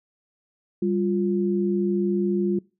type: tone pair together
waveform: sine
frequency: 197 / 351 Hz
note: G3 / F4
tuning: +9 / +9 cents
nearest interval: minor seventh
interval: 1000 cents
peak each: -23 dBFS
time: 0.82-2.59 s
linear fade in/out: 5 ms
effects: noise-tail reverb RT60 0.3 s tail -23 dB re dry